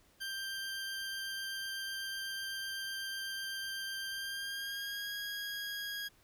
20% pulse tone with pitch glide, 1577 to 1642.1 Hz, G6 to G#6, +10 to -20 cents, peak -33 dBFS, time 0.2-6.09 s, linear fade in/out 20 ms, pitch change +70 cents, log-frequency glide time 4.09-5.13 s, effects pink hiss -67 dBFS RMS until 6.23 s

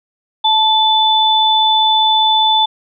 sine tone pair together, 875 / 3500 Hz, A5 / A7, -10 / -10 cents, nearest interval 2 octaves, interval 2400 cents, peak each -12 dBFS, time 0.44-2.66 s, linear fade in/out 10 ms, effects none

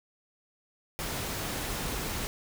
pink noise, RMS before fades -34 dBFS, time 0.99-2.27 s, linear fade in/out 0 ms, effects none

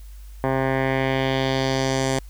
10% pulse tone with low-pass filter sweep, 133 Hz, C3, 29 cents sharp, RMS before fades -22 dBFS, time 0.44-2.19 s, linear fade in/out 0 ms, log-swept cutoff 1300 to 8200 Hz, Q 1.8, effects added 50 Hz sine -37 dBFS peak until 2.29 s + white hiss -55 dBFS RMS until 2.29 s

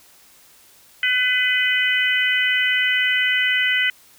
harmonic tone, 502 Hz, B4, 28 cents sharp, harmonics 3 / 4 / 5 / 6, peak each -23 / -19 / -25 / -23 dBFS, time 1.03-3.9 s, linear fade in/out 2 ms, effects white hiss -51 dBFS RMS until 4.18 s

